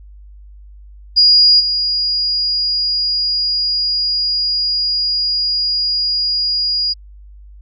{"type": "tone with level steps", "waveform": "sine", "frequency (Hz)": 4870, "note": "D#8", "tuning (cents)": -38, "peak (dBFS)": [-6, -14], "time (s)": [1.16, 6.94], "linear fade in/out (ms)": 20, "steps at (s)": 1.59, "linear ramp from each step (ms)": 20, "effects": ["added 50 Hz sine -36 dBFS peak until 7.61 s"]}